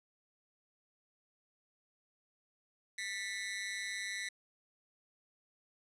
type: tone with amplitude modulation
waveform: sawtooth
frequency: 1975.5 Hz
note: B6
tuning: in tune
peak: -30 dBFS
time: 2.98-4.29 s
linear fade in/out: 5 ms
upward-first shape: sine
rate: 200 Hz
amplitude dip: 100%
effects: resampled to 22050 Hz + 10-bit